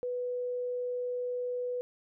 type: tone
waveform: sine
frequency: 493.9 Hz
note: B4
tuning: in tune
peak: -31 dBFS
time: 0.03-1.81 s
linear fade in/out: 0 ms
effects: none